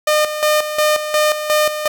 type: tone with tremolo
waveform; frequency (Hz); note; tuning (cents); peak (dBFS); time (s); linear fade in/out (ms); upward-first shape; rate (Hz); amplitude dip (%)
sawtooth; 607; D#5; -43; -8; 0.07-1.88; 5; square; 2.8; 65
effects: none